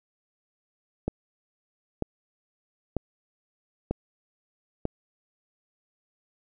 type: click train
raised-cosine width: 2 ms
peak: -13 dBFS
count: 5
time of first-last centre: 1.08-4.854 s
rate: 1.06 Hz
effects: none